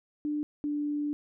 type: tone pair in turn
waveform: sine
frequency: 297.4 / 293.8 Hz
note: D4 / D4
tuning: +22 / +1 cents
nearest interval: unison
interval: 21 cents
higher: first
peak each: -28 dBFS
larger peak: neither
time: 0.25-0.43 / 0.64-1.13 s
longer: second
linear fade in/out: 0 ms
effects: none